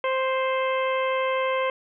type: harmonic tone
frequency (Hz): 524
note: C5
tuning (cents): +2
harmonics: 1 / 2 / 3 / 4 / 5 / 6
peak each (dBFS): -24 / -27 / -36 / -32 / -36 / -39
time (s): 0.04-1.7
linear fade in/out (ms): 2
effects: none